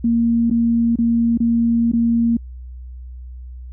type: tone with dropouts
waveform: sine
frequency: 232.4 Hz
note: A#3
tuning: 5 cents flat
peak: -13 dBFS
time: 0.04-2.37 s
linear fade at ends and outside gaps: 5 ms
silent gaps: 0.5-0.51 / 0.958-0.986 / 1.375-1.402 / 1.917-1.933 s
effects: added 62 Hz sine -31 dBFS peak until 3.72 s